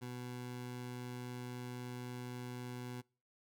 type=tone; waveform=20% pulse; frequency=123.8 Hz; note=B2; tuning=5 cents sharp; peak=-38 dBFS; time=0.01-3.02 s; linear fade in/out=20 ms; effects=noise-tail reverb RT60 0.4 s tail -26 dB re dry